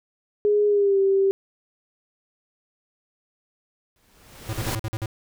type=tone with pitch glide; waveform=sine; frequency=415.3 to 389.7 Hz; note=G#4 to G4; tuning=0 to -10 cents; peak=-16 dBFS; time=0.45-1.31 s; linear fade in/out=0 ms; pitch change=-110 cents; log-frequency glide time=0.67-0.99 s
type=noise with exponential growth; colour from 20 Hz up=pink; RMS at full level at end=-26 dBFS; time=3.96-4.75 s; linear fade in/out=1 ms; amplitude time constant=170 ms
type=tone bursts; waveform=square; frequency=110 Hz; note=A2; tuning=in tune; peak=-26 dBFS; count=7; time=4.49-5.058 s; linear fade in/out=0 ms; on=40 ms; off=48 ms
effects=none